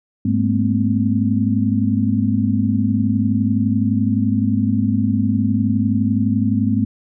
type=tone cluster; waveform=sine; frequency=103.5 / 207.6 / 227.2 / 259.1 Hz; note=G#2 / G#3 / A#3 / C4; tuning=-5 / 0 / -44 / -17 cents; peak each=-20 dBFS; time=0.25-6.85 s; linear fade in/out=5 ms; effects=none